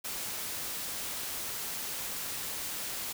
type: noise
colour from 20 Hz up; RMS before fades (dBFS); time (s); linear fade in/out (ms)
white; -37; 0.04-3.13; 10
effects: none